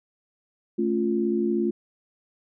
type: chord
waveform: sine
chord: A augmented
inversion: none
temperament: equal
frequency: 220 / 277.2 / 349.2 Hz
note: A3 / C#4 / E#4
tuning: 0 / 0 / 0 cents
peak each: -25 / -30 / -24 dBFS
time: 0.78-1.71 s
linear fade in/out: 10 ms
effects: none